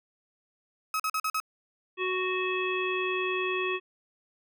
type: tone bursts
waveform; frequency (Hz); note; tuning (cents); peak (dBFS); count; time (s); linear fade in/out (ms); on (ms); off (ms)
35% pulse; 1278; D#6; +46; -25; 5; 0.94-1.401; 2; 57; 44
type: harmonic tone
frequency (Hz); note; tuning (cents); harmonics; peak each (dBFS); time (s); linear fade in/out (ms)
370; F#4; 0; 1 / 3 / 5 / 7 / 9; -30 / -34 / -37 / -32 / -40; 1.97-3.8; 50
effects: none